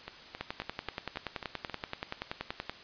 two click trains, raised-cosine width 0.3 ms, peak -23 / -18 dBFS, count 7 / 25, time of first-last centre 0.08-1.697 / 0.41-2.696 s, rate 3.71 / 10.5 Hz, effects white hiss -50 dBFS RMS until 2.83 s + resampled to 11025 Hz

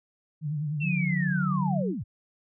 sine tone with vibrato, 150 Hz, D3, 37 cents sharp, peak -27 dBFS, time 0.41-1.84 s, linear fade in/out 50 ms, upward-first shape sine, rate 9.9 Hz, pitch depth 81 cents each way
sine linear sweep, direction down, 2738 to 69.3 Hz, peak -30 dBFS, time 0.8-2.04 s, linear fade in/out 20 ms
sine tone with pitch glide, 180.6 to 187.4 Hz, F#3 to F#3, -42 to +22 cents, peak -26 dBFS, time 0.82-1.95 s, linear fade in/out 50 ms, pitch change +64 cents, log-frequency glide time 1.13-1.57 s
effects none

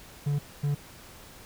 triangle tone bursts at uneven times, 144.4 Hz, D3, 29 cents flat, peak -22 dBFS, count 2, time 0.26-0.39 / 0.63-0.75 s, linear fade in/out 10 ms, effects pink hiss -49 dBFS RMS until 1.45 s

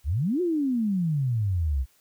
sine exponential two-way sweep, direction up then down, 61.74 to 370 to 61.74 Hz, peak -22 dBFS, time 0.04-1.86 s, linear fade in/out 50 ms, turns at 0.41 s, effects white hiss -63 dBFS RMS until 2 s

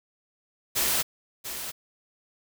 white noise with echo, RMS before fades -25 dBFS, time 0.75-1.03 s, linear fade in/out 20 ms, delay 690 ms, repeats 1, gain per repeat -10 dB, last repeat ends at 1.72 s, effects none

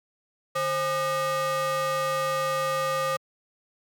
square ring-modulated tone, 340 Hz, F4, 46 cents flat, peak -22 dBFS, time 0.55-3.17 s, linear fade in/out 10 ms, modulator 871 Hz, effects high-pass 150 Hz 12 dB/octave

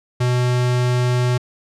square tone, 124 Hz, B2, 7 cents sharp, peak -16 dBFS, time 0.2-1.38 s, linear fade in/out 10 ms, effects low-pass 8000 Hz 12 dB/octave

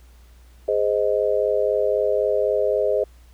sine chord, Ab major, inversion none, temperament just, 415.3 / 519.1 / 623 Hz, Ab4 / C5 / Eb5, 0 / -14 / +2 cents, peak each -22 dBFS, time 0.68-3.04 s, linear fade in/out 5 ms, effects added 60 Hz sine -46 dBFS peak until 3.33 s + pink hiss -58 dBFS RMS until 3.33 s

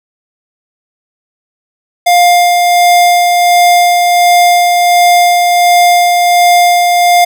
square tone with tremolo, 704 Hz, F5, 14 cents sharp, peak -4 dBFS, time 2.06-7.25 s, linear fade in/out 10 ms, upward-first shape sine, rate 1.4 Hz, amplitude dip 30%, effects none

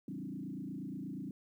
sine tone with frequency modulation, 229.8 Hz, A#3, 25 cents flat, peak -39 dBFS, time 0.08-1.31 s, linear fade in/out 2 ms, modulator 28.4 Hz, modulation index 2.6, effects 12-bit

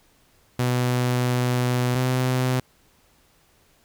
sawtooth tone pair in turn, 124.3 / 127.72 Hz, B2 / C3, +12 / -41 cents, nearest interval unison, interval 47 cents, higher second, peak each -16 dBFS, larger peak neither, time 0.59-1.95 / 1.95-2.6 s, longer first, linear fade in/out 5 ms, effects pink hiss -60 dBFS RMS until 3.84 s

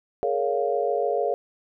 sine chord, Bb minor seventh, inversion third, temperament just, 419.5 / 466.2 / 559.4 / 699.2 Hz, Ab4 / Bb4 / Db5 / F5, +17 / 0 / +16 / +2 cents, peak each -27 dBFS, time 0.23-1.34 s, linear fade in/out 0 ms, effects none

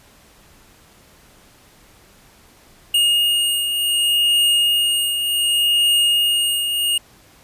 square beating tone pair, 2850 / 2850.67 Hz, F7 / F7, +34 / +35 cents, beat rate 0.67 Hz, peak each -16 / -25 dBFS, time 2.94-6.98 s, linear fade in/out 5 ms, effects pink hiss -50 dBFS RMS until 7.43 s + resampled to 32000 Hz

